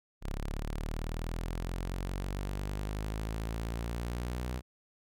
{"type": "linear sweep", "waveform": "sawtooth", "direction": "up", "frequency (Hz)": [33.92, 62.8], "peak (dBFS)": -30, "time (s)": [0.21, 4.62], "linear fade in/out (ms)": 50, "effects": []}